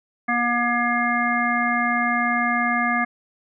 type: harmonic tone with a mistuned harmonic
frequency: 240.1 Hz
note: B3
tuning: 49 cents flat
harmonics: 1 / 3 / 5 / 7 / 9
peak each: -25 / -25 / -25 / -25 / -25 dBFS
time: 0.28-3.05 s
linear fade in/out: 10 ms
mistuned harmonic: 9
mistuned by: -35 cents
effects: none